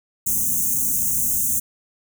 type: band-stop noise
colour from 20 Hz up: white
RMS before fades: -21 dBFS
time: 0.26-1.6 s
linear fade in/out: 10 ms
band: 270 to 6100 Hz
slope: 96 dB/octave
effects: none